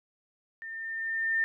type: tone with level ramp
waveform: sine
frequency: 1806 Hz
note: A6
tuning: 45 cents sharp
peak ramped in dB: -38 to -23 dBFS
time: 0.62-1.44 s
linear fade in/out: 0 ms
effects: none